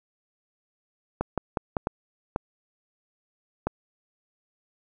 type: clicks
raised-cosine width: 1 ms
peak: -11 dBFS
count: 7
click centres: 1.21 / 1.377 / 1.572 / 1.768 / 1.871 / 2.361 / 3.67 s
effects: none